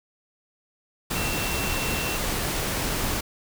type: tone in noise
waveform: sine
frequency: 2705 Hz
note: E7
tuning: 44 cents sharp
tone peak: -32 dBFS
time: 1.15-2.17 s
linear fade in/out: 10 ms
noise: pink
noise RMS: -27 dBFS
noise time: 1.1-3.21 s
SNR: -8 dB
effects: none